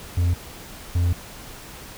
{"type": "tone pair in turn", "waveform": "triangle", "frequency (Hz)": [87.31, 87.31], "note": ["F2", "F2"], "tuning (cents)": [0, 0], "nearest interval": "unison", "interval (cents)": 0, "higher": "neither", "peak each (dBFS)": -15, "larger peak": "neither", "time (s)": [[0.17, 0.34], [0.95, 1.13]], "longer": "second", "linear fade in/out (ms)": 5, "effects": ["pink hiss -40 dBFS RMS until 1.97 s"]}